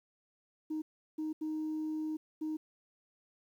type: tone bursts at uneven times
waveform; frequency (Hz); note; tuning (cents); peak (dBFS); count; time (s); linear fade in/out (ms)
sine; 311.1; D#4; 0; -32; 4; 0.7-0.82 / 1.18-1.33 / 1.41-2.17 / 2.41-2.57; 10
effects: tanh soft clip ceiling -31 dBFS + 11-bit